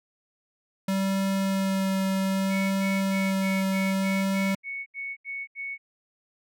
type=tone with vibrato; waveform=square; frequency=193 Hz; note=G3; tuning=27 cents flat; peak=-24 dBFS; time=0.88-4.55 s; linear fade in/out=5 ms; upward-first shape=sine; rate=0.63 Hz; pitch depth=10 cents each way
type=tone bursts; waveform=sine; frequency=2217 Hz; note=C#7; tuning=in tune; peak=-31 dBFS; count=11; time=2.49-5.78 s; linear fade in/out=50 ms; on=230 ms; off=76 ms
effects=none